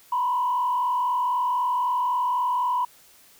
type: tone with frequency modulation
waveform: sine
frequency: 987.8 Hz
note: B5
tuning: in tune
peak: -20 dBFS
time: 0.12-2.85 s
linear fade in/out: 5 ms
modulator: 43.9 Hz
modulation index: 0.83
effects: tanh soft clip ceiling -16 dBFS + white hiss -54 dBFS RMS until 3.39 s